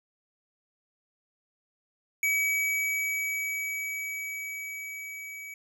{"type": "tone with level ramp", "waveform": "square", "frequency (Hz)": 2277, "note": "C#7", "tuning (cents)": 46, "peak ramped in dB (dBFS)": [-24, -40], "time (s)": [2.23, 5.54], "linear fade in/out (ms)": 2, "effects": []}